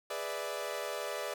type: chord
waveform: sawtooth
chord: E dominant seventh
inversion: first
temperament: equal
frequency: 415.3 / 493.9 / 587.3 / 659.3 Hz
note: G#4 / B4 / D5 / E5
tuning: 0 / 0 / 0 / 0 cents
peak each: -39 / -38 / -35 / -39 dBFS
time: 0.1-1.34 s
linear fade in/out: 5 ms
effects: 10-bit